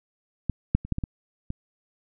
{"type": "clicks", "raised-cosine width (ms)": 5, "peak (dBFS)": [-12, -6, -24, -11, -16, -16, -18], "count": 7, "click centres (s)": [0.497, 0.75, 0.85, 0.923, 0.984, 1.038, 1.504], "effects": []}